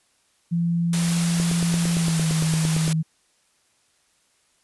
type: tone with pitch glide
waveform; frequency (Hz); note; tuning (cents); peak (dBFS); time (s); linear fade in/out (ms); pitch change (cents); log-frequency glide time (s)
sine; 170 to 159.53; F3 to D#3; -46 to +44; -19; 0.51-3.03; 20; -110; 1.93-2.28
type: noise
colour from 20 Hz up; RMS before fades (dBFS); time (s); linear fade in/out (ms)
white; -28; 0.93-2.93; 2
type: click train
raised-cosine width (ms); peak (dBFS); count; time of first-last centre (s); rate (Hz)
2; -16; 14; 1.4-2.879; 8.79
effects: white hiss -64 dBFS RMS until 4.63 s + resampled to 24000 Hz